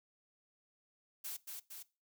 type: noise with echo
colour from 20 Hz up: blue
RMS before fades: -43 dBFS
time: 1.24-1.37 s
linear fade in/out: 10 ms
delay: 230 ms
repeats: 2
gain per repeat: -3 dB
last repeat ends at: 1.83 s
effects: noise-tail reverb RT60 0.3 s tail -20 dB re dry